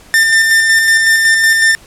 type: tone with tremolo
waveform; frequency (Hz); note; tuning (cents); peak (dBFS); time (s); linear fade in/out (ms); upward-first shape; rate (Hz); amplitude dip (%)
45% pulse; 1797; A6; +36; -6; 0.14-1.75; 0; square; 5.4; 30
effects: pink hiss -41 dBFS RMS until 1.86 s + low-pass 12000 Hz 12 dB/octave